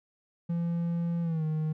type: tone with pitch glide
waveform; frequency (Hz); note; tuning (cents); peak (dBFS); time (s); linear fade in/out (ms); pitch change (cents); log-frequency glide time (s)
triangle; 170 to 155.89; F3 to D#3; -46 to +4; -25; 0.49-1.73; 10; -150; 1.22-1.44
effects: none